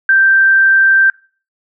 sine tone, 1568 Hz, G6, in tune, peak -6 dBFS, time 0.09-1.1 s, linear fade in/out 2 ms, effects noise-tail reverb RT60 0.4 s tail -24 dB re dry

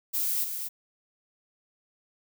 violet noise with echo, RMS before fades -28 dBFS, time 0.13-0.45 s, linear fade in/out 20 ms, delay 240 ms, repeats 1, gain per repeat -6 dB, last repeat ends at 0.69 s, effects none

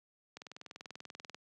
click train, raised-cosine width 0.2 ms, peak -29 dBFS, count 21, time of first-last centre 0.37-1.346 s, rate 20.5 Hz, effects high-pass 150 Hz 12 dB/octave + resampled to 24000 Hz

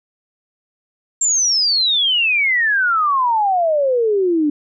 sine exponential sweep, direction down, 7459 to 287.6 Hz, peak -13 dBFS, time 1.21-4.5 s, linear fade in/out 5 ms, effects none

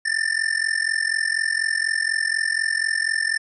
square tone with amplitude modulation, 1785 Hz, A6, 24 cents sharp, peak -17 dBFS, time 0.05-3.38 s, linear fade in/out 10 ms, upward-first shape sine, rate 44.1 Hz, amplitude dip 90%, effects resampled to 24000 Hz

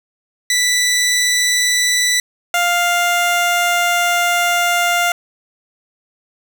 15% pulse tone pair in turn, 1975.5 / 700.1 Hz, B6 / F5, 0 / +4 cents, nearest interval octave + tritone, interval 1796 cents, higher first, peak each -7 dBFS, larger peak neither, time 0.5-2.2 / 2.54-5.12 s, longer second, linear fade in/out 2 ms, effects none

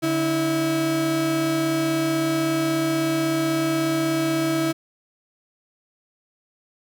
35% pulse tone pair together, 144.35 / 325 Hz, D3 / E4, -30 / -24 cents, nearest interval octave + major second, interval 1406 cents, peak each -27 / -19 dBFS, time 0.02-4.73 s, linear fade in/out 20 ms, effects none

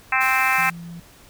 harmonic tone, 261.6 Hz, C4, in tune, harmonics 3 / 4 / 5 / 6 / 7 / 8 / 9 / 10, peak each -25 / -25 / -25 / -25 / -25 / -25 / -25 / -25 dBFS, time 0.12-0.7 s, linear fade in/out 5 ms
white noise, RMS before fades -34 dBFS, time 0.2-0.71 s, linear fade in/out 20 ms
sine tone, 169.9 Hz, F3, 47 cents flat, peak -33 dBFS, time 0.58-1 s, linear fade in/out 5 ms
effects pink hiss -49 dBFS RMS until 1.29 s

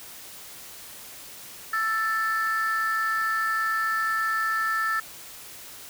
sine tone pair together, 1323.2 / 1765 Hz, E6 / A6, +6 / +5 cents, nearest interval perfect fourth, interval 499 cents, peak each -24 dBFS, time 1.73-5 s, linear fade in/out 5 ms, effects tanh soft clip ceiling -19 dBFS + white hiss -43 dBFS RMS until 5.89 s

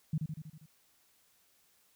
sine tone with echo, 155.56 Hz, D#3, in tune, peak -28 dBFS, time 0.13-0.18 s, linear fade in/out 5 ms, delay 80 ms, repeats 6, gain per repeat -4 dB, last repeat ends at 0.66 s, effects white hiss -69 dBFS RMS until 1.95 s

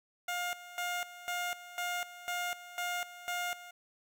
15% pulse tone with tremolo, 709 Hz, F5, 26 cents sharp, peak -27 dBFS, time 0.28-3.71 s, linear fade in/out 5 ms, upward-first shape square, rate 2 Hz, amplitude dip 80%, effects none

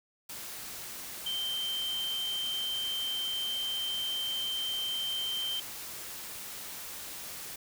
sine tone in noise, 3127 Hz, G7, 5 cents flat, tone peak -31 dBFS, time 1.26-5.6 s, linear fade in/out 5 ms, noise white, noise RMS -42 dBFS, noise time 0.29-7.56 s, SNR +8 dB, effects none

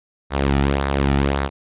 sawtooth tone with flanger, 69.3 Hz, C#2, in tune, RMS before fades -19 dBFS, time 0.3-1.5 s, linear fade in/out 50 ms, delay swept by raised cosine 0.33 to 1.93 ms, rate 1.8 Hz, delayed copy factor -0.55, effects resampled to 8000 Hz

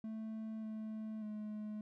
triangle tone with pitch steps, 219.9 / 217.8 / 212.4 Hz, A3 / A3 / G#3, -1 / -17 / +39 cents, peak -39 dBFS, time 0.04-1.81 s, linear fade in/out 2 ms, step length 590 ms, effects none

